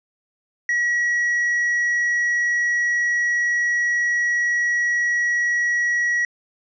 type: tone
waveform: triangle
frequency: 1919 Hz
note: A#6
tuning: 50 cents sharp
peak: -16 dBFS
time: 0.69-6.25 s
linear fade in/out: 2 ms
effects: resampled to 16000 Hz

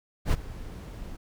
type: noise with ADSR envelope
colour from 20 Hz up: brown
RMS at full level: -20 dBFS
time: 0.25-1.17 s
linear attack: 77 ms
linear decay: 28 ms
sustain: -19 dB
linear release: 14 ms
effects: none

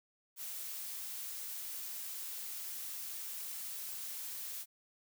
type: noise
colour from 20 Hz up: blue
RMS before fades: -43 dBFS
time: 0.36-4.66 s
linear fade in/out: 50 ms
effects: none

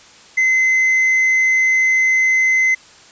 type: tone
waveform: triangle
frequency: 2053 Hz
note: C7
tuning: 33 cents flat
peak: -10 dBFS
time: 0.37-2.75 s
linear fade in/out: 10 ms
effects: white hiss -44 dBFS RMS until 3.11 s + resampled to 16000 Hz

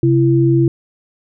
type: tone pair together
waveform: sine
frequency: 133.14 / 335.5 Hz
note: C3 / E4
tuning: +31 / +31 cents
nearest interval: octave + major third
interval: 1600 cents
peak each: -12 dBFS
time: 0.03-0.68 s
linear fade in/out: 2 ms
effects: none

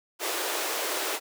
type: high-pass noise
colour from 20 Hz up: pink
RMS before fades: -30 dBFS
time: 0.19-1.2 s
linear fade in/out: 50 ms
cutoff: 340 Hz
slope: 48 dB/octave
effects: none

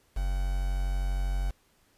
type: tone with quantisation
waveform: triangle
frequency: 46.25 Hz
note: F#1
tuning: in tune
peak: -24 dBFS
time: 0.16-1.51 s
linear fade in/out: 10 ms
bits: 7
effects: pink hiss -66 dBFS RMS until 1.97 s + resampled to 32000 Hz

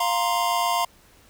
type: chord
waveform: square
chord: F suspended fourth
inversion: none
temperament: equal with one note detuned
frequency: 698.5 / 938.8 / 1046.5 Hz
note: F5 / Bb5 / C6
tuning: 0 / +12 / 0 cents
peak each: -26 dBFS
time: 0-0.85 s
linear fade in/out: 5 ms
effects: pink hiss -55 dBFS RMS until 1.29 s

